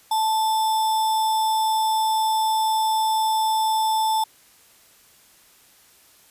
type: tone with sample-and-hold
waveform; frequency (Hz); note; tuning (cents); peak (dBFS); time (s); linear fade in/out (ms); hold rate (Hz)
sine; 878; A5; -4; -18; 0.11-4.24; 5; 4410
effects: white hiss -54 dBFS RMS until 6.3 s + resampled to 32000 Hz